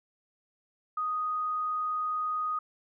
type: tone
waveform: sine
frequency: 1244.5 Hz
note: D#6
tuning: in tune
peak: -28 dBFS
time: 0.97-2.59 s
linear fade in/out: 5 ms
effects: none